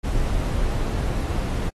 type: noise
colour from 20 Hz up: brown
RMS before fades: -23 dBFS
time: 0.03-1.7 s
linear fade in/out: 20 ms
effects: AAC 32 kbps